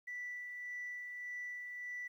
sine tone with tremolo, 1969 Hz, B6, 6 cents flat, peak -39 dBFS, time 0.07-2.08 s, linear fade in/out 10 ms, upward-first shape sine, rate 1.7 Hz, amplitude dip 35%, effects tanh soft clip ceiling -37 dBFS + 12-bit

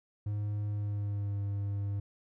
triangle tone with pitch glide, 103.83 to 100.58 Hz, G#2 to G2, 0 to +45 cents, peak -29 dBFS, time 0.26-2 s, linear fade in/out 5 ms, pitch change -55 cents, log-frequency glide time 0.68-1.4 s, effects none

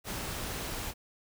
pink noise, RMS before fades -37 dBFS, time 0.04-0.94 s, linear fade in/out 50 ms, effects none

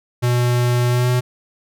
square tone with pitch glide, 122.2 to 124.41 Hz, B2 to B2, -18 to +13 cents, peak -15 dBFS, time 0.22-1.21 s, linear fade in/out 20 ms, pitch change +31 cents, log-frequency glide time 0.89-1.09 s, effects none

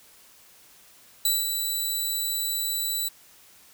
10% pulse tone with ADSR envelope, 3963 Hz, B7, 5 cents sharp, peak -12 dBFS, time 1.25-3.09 s, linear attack 3 ms, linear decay 190 ms, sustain -6 dB, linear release 13 ms, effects white hiss -54 dBFS RMS until 3.73 s

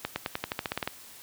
accelerating click train, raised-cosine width 0.3 ms, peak -13 dBFS, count 12, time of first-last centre 0.05-0.875 s, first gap 110 ms, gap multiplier 0.92, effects white hiss -49 dBFS RMS until 1.22 s + high-pass 60 Hz 12 dB/octave

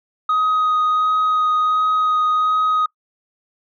sine tone with vibrato, 1253 Hz, D#6, 12 cents sharp, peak -12 dBFS, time 0.29-2.86 s, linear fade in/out 5 ms, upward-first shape sine, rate 1.4 Hz, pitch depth 10 cents each way, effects noise-tail reverb RT60 0.1 s tail -26 dB re dry + tanh soft clip ceiling -13 dBFS

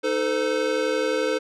square chord, A diminished, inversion second, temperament equal with one note detuned, 311.1 / 440 / 511.6 Hz, Eb4 / A4 / C5, 0 / 0 / -39 cents, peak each -30 / -26 / -25 dBFS, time 0.03-1.39 s, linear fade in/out 20 ms, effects low-pass 6000 Hz 12 dB/octave

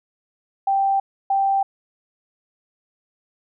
sine tone pair in turn, 784 / 784 Hz, G5 / G5, 0 / 0 cents, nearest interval unison, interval 0 cents, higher neither, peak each -16 dBFS, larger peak neither, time 0.67-1 / 1.3-1.63 s, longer neither, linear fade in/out 5 ms, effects none

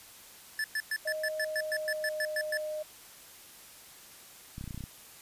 square tone bursts, 1745 Hz, A6, 15 cents flat, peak -30 dBFS, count 13, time 0.59-2.573 s, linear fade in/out 2 ms, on 51 ms, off 110 ms
sine tone with pitch glide, 622.3 to 613.7 Hz, D#5 to D#5, 0 to -24 cents, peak -33 dBFS, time 1.05-2.83 s, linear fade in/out 10 ms, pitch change -24 cents, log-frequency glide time 1.4-2.35 s
clicks, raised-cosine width 5 ms, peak -28 dBFS, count 9, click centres 4.581 / 4.611 / 4.641 / 4.677 / 4.708 / 4.745 / 4.777 / 4.807 / 4.839 s
effects white hiss -52 dBFS RMS until 5.21 s + resampled to 32000 Hz

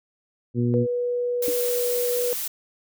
harmonic tone, 120.2 Hz, B2, 46 cents flat, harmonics 1 / 2 / 3 / 4, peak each -22 / -23 / -28 / -35 dBFS, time 0.54-0.87 s, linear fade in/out 50 ms
sine tone, 487.5 Hz, B4, 23 cents flat, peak -22 dBFS, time 0.74-2.33 s, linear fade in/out 0 ms
blue noise, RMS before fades -29 dBFS, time 1.42-2.48 s, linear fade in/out 5 ms
sine tone with exponential decay, 299.7 Hz, D4, 35 cents sharp, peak -23 dBFS, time 1.48-1.56 s, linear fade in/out 0 ms, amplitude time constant 16 ms
effects none

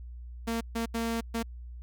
sawtooth tone bursts at uneven times, 229.3 Hz, A#3, 28 cents flat, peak -25 dBFS, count 4, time 0.47-0.61 / 0.75-0.86 / 0.94-1.21 / 1.34-1.43 s, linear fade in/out 10 ms, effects added 60 Hz sine -40 dBFS peak until 1.82 s

